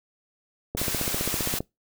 click train, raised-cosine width 2 ms, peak -15 dBFS, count 14, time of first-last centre 0.75-1.605 s, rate 15.2 Hz
white noise, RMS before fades -29 dBFS, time 0.77-1.59 s, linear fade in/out 5 ms
effects noise-tail reverb RT60 0.2 s tail -25 dB re dry

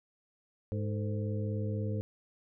harmonic tone with a mistuned harmonic, 103.83 Hz, G#2, in tune, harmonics 1 / 2 / 3 / 4 / 5, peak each -32 / -39 / -44 / -42 / -43 dBFS, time 0.72-2.01 s, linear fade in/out 0 ms, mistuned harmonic 4, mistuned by +110 cents, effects none

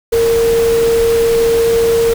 sine tone in noise, 461.1 Hz, A#4, 19 cents flat, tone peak -9 dBFS, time 0.12-2.14 s, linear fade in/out 10 ms, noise pink, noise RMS -23 dBFS, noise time 0.12-2.14 s, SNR +11 dB, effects none

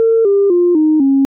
sine tone with pitch steps, 453.4 / 399.3 / 351.6 / 309.7 / 272.7 Hz, A#4 / G4 / F4 / D#4 / C#4, -48 / +32 / +12 / -8 / -28 cents, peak -7 dBFS, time 0-1.25 s, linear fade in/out 0 ms, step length 250 ms, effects tanh soft clip ceiling -3 dBFS

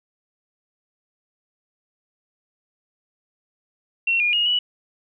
sine tone with pitch steps, 2724 / 2428 / 2867 / 2944 Hz, F7 / D#7 / F7 / F#7, -44 / -43 / +45 / -9 cents, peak -17 dBFS, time 4.07-4.59 s, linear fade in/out 5 ms, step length 130 ms, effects none

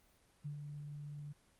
sine tone with ADSR envelope, 146.4 Hz, D3, 5 cents flat, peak -39 dBFS, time 0.44-1.33 s, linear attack 18 ms, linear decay 110 ms, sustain -5 dB, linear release 14 ms, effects pink hiss -70 dBFS RMS until 1.59 s + Opus 24 kbps

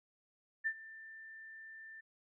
sine tone with ADSR envelope, 1782 Hz, A6, 22 cents sharp, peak -30 dBFS, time 0.64-2.01 s, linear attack 26 ms, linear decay 64 ms, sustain -19 dB, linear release 11 ms, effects none

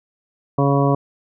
harmonic tone, 139.9 Hz, C#3, 16 cents sharp, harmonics 1 / 2 / 3 / 4 / 5 / 7 / 8, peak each -17 / -20 / -22 / -23 / -24 / -25 / -26 dBFS, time 0.58-0.95 s, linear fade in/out 5 ms, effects none

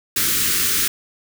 white band-stop noise, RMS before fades -19 dBFS, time 0.16-0.88 s, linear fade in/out 5 ms, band 440 to 1200 Hz, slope 48 dB/octave, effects none

